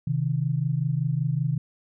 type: tone pair together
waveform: sine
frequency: 131.1 / 156.34 Hz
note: C3 / D#3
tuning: +4 / +9 cents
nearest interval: minor third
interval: 305 cents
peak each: -25 dBFS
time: 0.07-1.58 s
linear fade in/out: 5 ms
effects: none